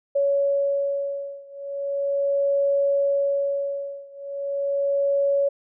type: beating tone pair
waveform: sine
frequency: 560 / 560.38 Hz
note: C#5 / C#5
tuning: +18 / +19 cents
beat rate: 0.38 Hz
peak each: -23 / -24 dBFS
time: 0.15-5.49 s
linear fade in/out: 10 ms
effects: none